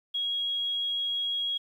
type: tone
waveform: sine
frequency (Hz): 3302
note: G#7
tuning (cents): -11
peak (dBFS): -27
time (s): 0.14-1.58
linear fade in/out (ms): 10
effects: 10-bit